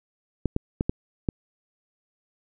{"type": "clicks", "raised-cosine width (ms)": 3, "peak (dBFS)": -10, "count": 5, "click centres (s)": [0.457, 0.564, 0.809, 0.895, 1.288], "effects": []}